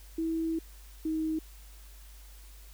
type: tone pair in turn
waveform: sine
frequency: 325.5 / 316.1 Hz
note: E4 / D#4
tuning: -22 / +27 cents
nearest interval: minor second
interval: 51 cents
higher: first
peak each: -28 dBFS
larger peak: neither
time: 0.18-0.59 / 1.05-1.39 s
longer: first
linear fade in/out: 5 ms
effects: added 50 Hz sine -48 dBFS peak until 2.73 s + white hiss -57 dBFS RMS until 2.73 s